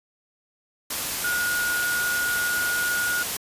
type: tone in noise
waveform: sine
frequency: 1441 Hz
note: F#6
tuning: 46 cents flat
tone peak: -23 dBFS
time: 1.24-3.23 s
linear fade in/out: 5 ms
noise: white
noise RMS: -28 dBFS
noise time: 0.9-3.37 s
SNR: +2 dB
effects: resampled to 32000 Hz